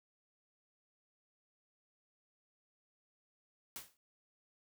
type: noise with exponential decay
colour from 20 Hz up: white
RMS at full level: -42 dBFS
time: 3.76-3.97 s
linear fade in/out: 1 ms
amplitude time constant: 44 ms
effects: none